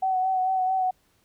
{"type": "tone with vibrato", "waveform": "sine", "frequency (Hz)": 751, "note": "F#5", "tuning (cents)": 26, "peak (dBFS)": -21, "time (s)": [0.02, 0.91], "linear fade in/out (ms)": 10, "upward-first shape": "sine", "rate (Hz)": 4.5, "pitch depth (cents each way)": 26, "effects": ["pink hiss -66 dBFS RMS until 1.24 s"]}